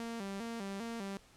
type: tone with vibrato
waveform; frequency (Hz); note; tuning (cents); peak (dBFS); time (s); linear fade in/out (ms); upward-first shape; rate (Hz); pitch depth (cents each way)
sawtooth; 213.2; G#3; +46; -35; 0-1.17; 0; square; 2.5; 140
effects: pink hiss -62 dBFS RMS until 1.36 s + low-pass 10000 Hz 12 dB/octave